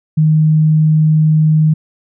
sine tone, 155.56 Hz, D#3, in tune, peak -7 dBFS, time 0.17-1.74 s, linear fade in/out 10 ms, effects none

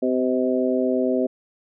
harmonic tone with a mistuned harmonic, 128.4 Hz, C3, 32 cents flat, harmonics 2 / 3 / 4 / 5, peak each -22 / -24 / -25 / -26 dBFS, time 0.02-1.27 s, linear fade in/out 10 ms, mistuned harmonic 5, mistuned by -21 cents, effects none

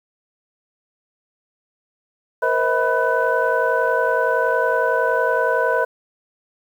sine tone cluster, 468.2 / 519 / 640 / 988 / 1503 Hz, A#4 / C5 / D#5 / B5 / F#6, +8 / -14 / +49 / 0 / +27 cents, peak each -22 dBFS, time 2.42-5.85 s, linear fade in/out 10 ms, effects tanh soft clip ceiling -5 dBFS + 8-bit

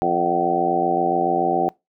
harmonic tone with a mistuned harmonic, 87.31 Hz, F2, in tune, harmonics 2 / 3 / 4 / 5 / 6 / 7 / 8 / 9, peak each -30 / -29 / -24 / -27 / -31 / -27 / -27 / -20 dBFS, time 0.02-1.69 s, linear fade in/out 0 ms, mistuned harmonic 9, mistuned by -47 cents, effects noise-tail reverb RT60 0.2 s tail -23 dB re dry

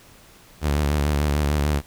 sawtooth tone with vibrato, 73.42 Hz, D2, in tune, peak -15 dBFS, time 0.61-1.82 s, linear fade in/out 50 ms, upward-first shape triangle, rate 6.7 Hz, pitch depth 82 cents each way, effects pink hiss -50 dBFS RMS until 1.86 s

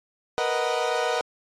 30% pulse chord, B major seventh, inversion third, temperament equal, 466.2 / 493.9 / 622.3 / 740 Hz, A#4 / B4 / D#5 / F#5, 0 / 0 / 0 / 0 cents, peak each -26 dBFS, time 0.38-1.21 s, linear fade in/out 0 ms, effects low-pass 6000 Hz 12 dB/octave + AAC 48 kbps

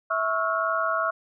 sine tone cluster, 652 / 1107 / 1317 / 1419 Hz, E5 / C#6 / E6 / F6, -19 / -3 / -2 / +27 cents, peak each -28 dBFS, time 0.1-1.11 s, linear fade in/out 10 ms, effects none

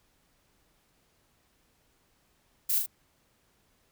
violet noise with echo, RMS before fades -27 dBFS, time 2.69-2.79 s, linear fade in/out 10 ms, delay 37 ms, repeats 2, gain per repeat -4 dB, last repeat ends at 2.864 s, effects pink hiss -69 dBFS RMS until 3.91 s

